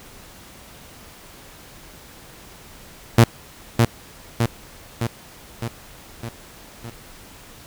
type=tone with echo; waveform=sawtooth; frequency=116.54 Hz; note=A#2; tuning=in tune; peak=-4 dBFS; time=3.18-3.24 s; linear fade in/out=5 ms; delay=610 ms; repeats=6; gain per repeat=-4 dB; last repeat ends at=6.9 s; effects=pink hiss -44 dBFS RMS until 7.66 s